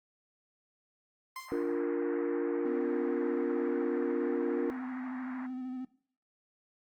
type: tone with exponential decay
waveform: 30% pulse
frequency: 1044 Hz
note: C6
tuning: 4 cents flat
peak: -35 dBFS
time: 1.36-1.87 s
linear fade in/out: 2 ms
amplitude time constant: 110 ms
type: band-pass noise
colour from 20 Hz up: pink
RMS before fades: -48 dBFS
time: 1.48-5.47 s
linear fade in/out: 10 ms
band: 720 to 2000 Hz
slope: 48 dB/octave
type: chord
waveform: sine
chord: Bb major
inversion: first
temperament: equal with one note detuned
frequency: 292.5 / 349.2 / 466.2 Hz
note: D4 / F4 / Bb4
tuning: -7 / 0 / 0 cents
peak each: -33 dBFS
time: 1.52-4.7 s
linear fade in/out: 0 ms
type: tone with vibrato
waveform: triangle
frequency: 255.8 Hz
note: C4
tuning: 39 cents flat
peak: -34 dBFS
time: 2.65-5.85 s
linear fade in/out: 5 ms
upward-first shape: square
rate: 13 Hz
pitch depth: 22 cents each way
effects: noise-tail reverb RT60 0.5 s tail -18 dB re dry + Opus 24 kbps